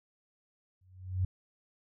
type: tone with exponential growth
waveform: sine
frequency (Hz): 92.5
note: F#2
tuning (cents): 0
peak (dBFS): -24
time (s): 0.81-1.25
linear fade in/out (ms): 5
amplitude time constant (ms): 94
effects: none